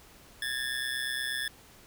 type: ring-modulated tone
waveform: 25% pulse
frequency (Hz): 1728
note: A6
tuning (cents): -32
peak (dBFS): -24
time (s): 0.42-1.48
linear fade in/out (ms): 2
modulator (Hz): 64.2
effects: pink hiss -55 dBFS RMS until 1.86 s